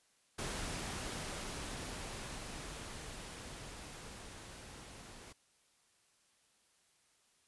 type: noise with level ramp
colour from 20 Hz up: pink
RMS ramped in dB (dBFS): -40 to -53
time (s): 0.38-5.33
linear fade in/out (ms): 10
effects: white hiss -72 dBFS RMS until 7.47 s + resampled to 24000 Hz